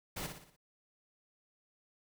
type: noise with echo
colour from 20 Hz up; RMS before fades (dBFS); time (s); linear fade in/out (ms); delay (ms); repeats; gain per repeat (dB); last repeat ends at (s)
pink; -40; 0.16-0.27; 10; 59; 5; -6; 0.565
effects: none